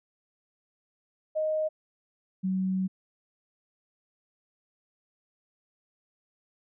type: tone pair in turn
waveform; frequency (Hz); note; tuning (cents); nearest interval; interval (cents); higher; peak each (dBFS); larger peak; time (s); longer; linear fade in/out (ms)
sine; 622.3 / 188.14; D#5 / F#3; 0 / +29; octave + major sixth; 2071; first; -25; neither; 1.35-1.69 / 2.43-2.88; second; 20
effects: none